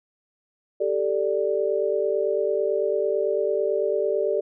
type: chord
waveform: sine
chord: G suspended second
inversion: none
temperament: just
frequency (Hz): 392 / 441 / 588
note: G4 / A4 / D5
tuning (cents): 0 / +4 / +2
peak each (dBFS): -25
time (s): 0.8-4.41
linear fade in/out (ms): 10
effects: none